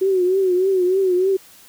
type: tone with vibrato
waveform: sine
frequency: 373.1 Hz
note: F#4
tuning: 14 cents sharp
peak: -14 dBFS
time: 0.01-1.37 s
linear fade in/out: 10 ms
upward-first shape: triangle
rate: 3.3 Hz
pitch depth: 91 cents each way
effects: white hiss -47 dBFS RMS until 1.68 s